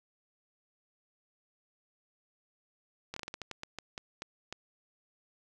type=slowing click train; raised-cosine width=0.2 ms; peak=-22 dBFS; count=13; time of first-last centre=3.14-4.526 s; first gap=24 ms; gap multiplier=1.26; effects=none